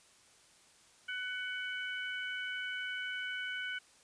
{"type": "harmonic tone", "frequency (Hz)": 748, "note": "F#5", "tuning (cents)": 19, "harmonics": [2, 3, 4], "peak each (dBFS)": [-38, -44, -43], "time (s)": [1.08, 3.79], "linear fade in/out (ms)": 10, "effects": ["white hiss -63 dBFS RMS until 4.03 s", "resampled to 22050 Hz"]}